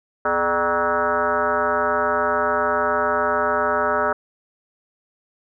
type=tone with frequency modulation; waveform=sine; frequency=949 Hz; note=A#5; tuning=31 cents sharp; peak=-17 dBFS; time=0.25-4.13 s; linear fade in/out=5 ms; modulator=175 Hz; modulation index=3.2; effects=none